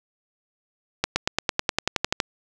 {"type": "accelerating click train", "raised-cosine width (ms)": 0.2, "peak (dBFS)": -3, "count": 13, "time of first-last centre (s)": [1.04, 2.202], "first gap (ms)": 120, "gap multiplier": 0.96, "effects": []}